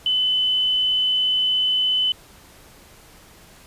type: tone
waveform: sine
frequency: 3019 Hz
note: F#7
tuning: 34 cents sharp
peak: -17 dBFS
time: 0.06-2.12 s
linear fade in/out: 2 ms
effects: pink hiss -48 dBFS RMS until 3.66 s + resampled to 32000 Hz